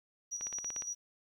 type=tone with tremolo; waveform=sine; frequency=5800 Hz; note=F#8; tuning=35 cents flat; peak=-35 dBFS; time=0.31-0.95 s; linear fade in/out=20 ms; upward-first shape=square; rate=8.9 Hz; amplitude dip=50%
type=click train; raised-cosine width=0.3 ms; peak=-29 dBFS; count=8; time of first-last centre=0.41-0.822 s; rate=17 Hz
effects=11-bit